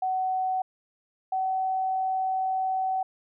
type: tone pair in turn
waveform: sine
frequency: 750 / 757 Hz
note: F#5 / F#5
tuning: +23 / +39 cents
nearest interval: unison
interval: 16 cents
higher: second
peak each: -24 dBFS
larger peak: neither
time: 0.02-0.62 / 1.32-3.03 s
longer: second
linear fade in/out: 5 ms
effects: none